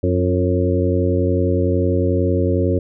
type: harmonic tone with a mistuned harmonic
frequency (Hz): 91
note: F#2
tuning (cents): -28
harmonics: 1 / 2 / 3 / 4 / 5 / 6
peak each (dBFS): -18 / -25 / -22 / -22 / -23 / -24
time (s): 0.03-2.79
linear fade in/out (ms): 5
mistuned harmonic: 4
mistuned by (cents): -42
effects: none